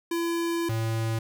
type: tone pair in turn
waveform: square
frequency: 337.4 / 112.59 Hz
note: E4 / A2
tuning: +40 / +40 cents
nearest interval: octave + perfect fifth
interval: 1900 cents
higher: first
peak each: -26 dBFS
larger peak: neither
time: 0.11-0.69 / 0.69-1.19 s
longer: first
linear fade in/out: 5 ms
effects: none